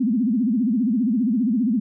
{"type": "tone with vibrato", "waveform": "sine", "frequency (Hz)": 233.1, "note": "A#3", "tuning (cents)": 0, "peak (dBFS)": -17, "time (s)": [0, 1.8], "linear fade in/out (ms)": 10, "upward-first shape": "sine", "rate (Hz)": 15, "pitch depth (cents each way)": 230, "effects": []}